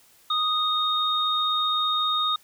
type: tone pair together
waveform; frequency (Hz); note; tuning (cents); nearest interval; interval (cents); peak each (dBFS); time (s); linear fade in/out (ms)
sine; 1244.5 / 3708; D#6 / A#7; 0 / -10; octave + perfect fifth; 1890; -24; 0.3-2.36; 5
effects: white hiss -57 dBFS RMS until 2.43 s